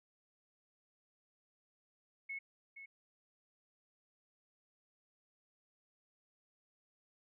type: tone with echo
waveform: sine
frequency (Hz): 2192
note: C#7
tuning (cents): -20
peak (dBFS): -40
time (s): 2.29-2.39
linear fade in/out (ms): 10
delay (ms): 470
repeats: 1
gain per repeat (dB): -9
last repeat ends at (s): 2.86
effects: none